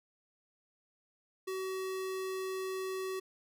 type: tone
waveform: square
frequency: 378.1 Hz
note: F#4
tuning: 38 cents sharp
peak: -36 dBFS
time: 1.47-3.2 s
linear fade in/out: 10 ms
effects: none